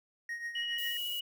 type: tone with tremolo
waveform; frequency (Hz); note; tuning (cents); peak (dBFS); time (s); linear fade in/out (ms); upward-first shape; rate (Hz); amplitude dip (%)
triangle; 1872; A#6; +7; -32; 0.29-0.97; 2; triangle; 7.3; 70
type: tone with vibrato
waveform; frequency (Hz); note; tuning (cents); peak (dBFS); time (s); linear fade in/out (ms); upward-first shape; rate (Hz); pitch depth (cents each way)
sine; 2916; F#7; -26; -34; 0.55-1.21; 5; square; 14; 10
type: noise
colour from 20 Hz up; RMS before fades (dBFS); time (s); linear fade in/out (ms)
violet; -43; 0.78-1.2; 5
effects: none